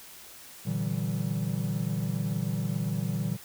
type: chord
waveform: triangle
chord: E half-diminished seventh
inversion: second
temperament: equal with one note detuned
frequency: 116.54 / 146.83 / 164.81 / 191.74 Hz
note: Bb2 / D3 / E3 / G3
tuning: 0 / 0 / 0 / -38 cents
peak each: -31 dBFS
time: 0.65-3.37 s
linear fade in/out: 20 ms
effects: white hiss -48 dBFS RMS until 3.44 s